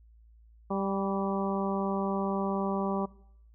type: harmonic tone with a mistuned harmonic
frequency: 196 Hz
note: G3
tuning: in tune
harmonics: 1 / 2 / 3 / 4 / 5 / 6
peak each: -31 / -34 / -36 / -37 / -38 / -39 dBFS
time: 0.7-3.06 s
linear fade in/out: 10 ms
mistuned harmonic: 6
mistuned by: -28 cents
effects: noise-tail reverb RT60 0.7 s tail -21 dB re dry + added 56 Hz sine -54 dBFS peak until 3.54 s